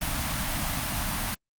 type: band-stop noise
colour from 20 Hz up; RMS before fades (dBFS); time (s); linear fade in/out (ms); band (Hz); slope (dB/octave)
pink; -29; 0.01-1.35; 10; 290 to 620; 48
effects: Opus 32 kbps